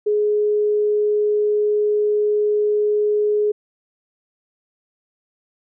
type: tone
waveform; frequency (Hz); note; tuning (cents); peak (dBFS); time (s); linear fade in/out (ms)
sine; 419.2; G#4; +16; -15; 0.06-3.52; 10
effects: none